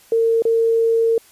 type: tone with dropouts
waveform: sine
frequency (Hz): 455.9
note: A#4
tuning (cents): -39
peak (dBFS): -13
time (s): 0.12-1.18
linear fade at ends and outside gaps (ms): 2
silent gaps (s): 0.422-0.452
effects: white hiss -50 dBFS RMS until 1.31 s + resampled to 32000 Hz